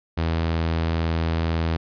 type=tone; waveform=sawtooth; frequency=82 Hz; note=E2; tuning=9 cents flat; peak=-17 dBFS; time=0.17-1.77 s; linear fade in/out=10 ms; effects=resampled to 11025 Hz